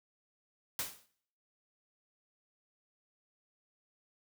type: noise with exponential decay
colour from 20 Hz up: white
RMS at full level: -33 dBFS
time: 0.79-1.06 s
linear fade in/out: 1 ms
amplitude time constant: 58 ms
effects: noise-tail reverb RT60 0.6 s tail -18 dB re dry